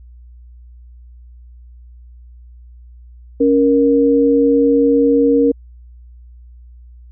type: tone pair together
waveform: sine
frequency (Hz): 278.8 / 468.8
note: C#4 / A#4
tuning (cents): +10 / +10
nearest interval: major sixth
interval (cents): 900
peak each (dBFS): -12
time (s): 3.4-5.52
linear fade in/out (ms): 10
effects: added 60 Hz sine -37 dBFS peak until 7.11 s